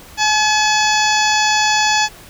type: harmonic tone with a mistuned harmonic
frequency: 853 Hz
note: G#5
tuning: 46 cents sharp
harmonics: 1 / 2 / 3 / 4 / 5 / 6 / 7 / 8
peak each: -16 / -19 / -21 / -22 / -23 / -24 / -24 / -25 dBFS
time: 0.17-2.09 s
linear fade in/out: 50 ms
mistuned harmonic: 5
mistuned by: +83 cents
effects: pink hiss -40 dBFS RMS until 2.29 s